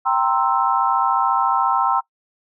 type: chord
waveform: sine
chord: C dominant seventh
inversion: second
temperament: equal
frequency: 784 / 932.3 / 1046.5 / 1318.5 Hz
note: G5 / Bb5 / C6 / E6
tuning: 0 / 0 / 0 / 0 cents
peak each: -21 dBFS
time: 0.05-2.01 s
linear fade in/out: 20 ms
effects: noise-tail reverb RT60 0.1 s tail -21 dB re dry